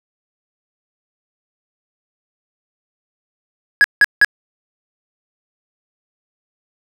triangle tone bursts, 1666 Hz, G#6, 5 cents sharp, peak -4 dBFS, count 3, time 3.81-4.246 s, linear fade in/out 0 ms, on 32 ms, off 170 ms, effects none

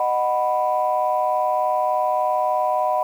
sine chord, B major, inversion first, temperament just, 617.4 / 740.8 / 987.8 Hz, D#5 / F#5 / B5, -14 / +2 / 0 cents, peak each -22 / -21 / -22 dBFS, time 0-3.03 s, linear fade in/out 2 ms, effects tanh soft clip ceiling -9 dBFS + 8-bit

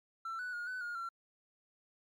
triangle tone with pitch steps, 1341 / 1485 / 1432 / 1504 / 1427 / 1362 Hz, E6 / F#6 / F6 / F#6 / F6 / F6, +29 / +6 / +43 / +28 / +37 / -44 cents, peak -35 dBFS, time 0.25-1.09 s, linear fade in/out 5 ms, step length 140 ms, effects tanh soft clip ceiling -32 dBFS + MP3 96 kbps

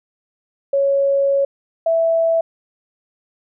sine tone pair in turn, 554.4 / 659.3 Hz, C#5 / E5, 0 / 0 cents, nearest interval minor third, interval 300 cents, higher second, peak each -13 dBFS, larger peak neither, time 0.73-1.45 / 1.86-2.41 s, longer first, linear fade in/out 5 ms, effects none

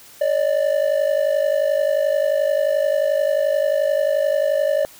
triangle ring-modulated tone, 589 Hz, D5, 5 cents sharp, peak -11 dBFS, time 0.21-4.85 s, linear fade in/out 0 ms, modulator 25.7 Hz, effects white hiss -45 dBFS RMS until 4.99 s

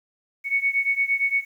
sine beating tone pair, 2217 / 2225.7 Hz, C#7 / C#7, 0 / +6 cents, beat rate 8.7 Hz, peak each -22 / -24 dBFS, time 0.44-1.45 s, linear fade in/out 50 ms, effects 9-bit

